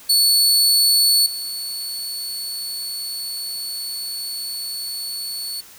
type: tone with level steps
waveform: sawtooth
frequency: 4435 Hz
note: C#8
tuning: in tune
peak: -10 / -23 dBFS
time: 0.09-5.61 s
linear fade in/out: 10 ms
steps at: 1.26 s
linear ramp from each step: 2 ms
effects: white hiss -44 dBFS RMS until 5.78 s